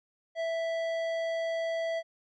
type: tone with tanh clipping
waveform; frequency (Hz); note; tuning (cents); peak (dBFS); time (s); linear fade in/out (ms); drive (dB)
sine; 659.3; E5; 0; -31; 0.35-2.03; 50; 13
effects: none